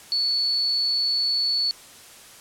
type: tone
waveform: sine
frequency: 4435 Hz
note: C#8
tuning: in tune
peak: -20 dBFS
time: 0.12-1.71 s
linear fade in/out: 0 ms
effects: white hiss -46 dBFS RMS until 2.4 s + low-pass 11000 Hz 12 dB/octave